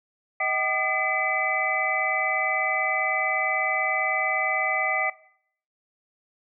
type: tone cluster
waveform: sine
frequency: 633 / 762 / 1212 / 2014 / 2303 Hz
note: D#5 / G5 / D#6 / B6 / D7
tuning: +30 / -49 / -46 / +33 / -34 cents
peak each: -32 / -29 / -32 / -26 / -30 dBFS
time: 0.4-5.1 s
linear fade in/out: 5 ms
effects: noise-tail reverb RT60 0.6 s tail -17 dB re dry